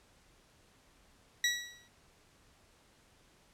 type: tone with exponential decay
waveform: 20% pulse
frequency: 1931 Hz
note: B6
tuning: 39 cents flat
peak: -20 dBFS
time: 1.44-1.88 s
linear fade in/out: 2 ms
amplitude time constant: 95 ms
effects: pink hiss -65 dBFS RMS until 3.53 s + low-pass 10000 Hz 12 dB/octave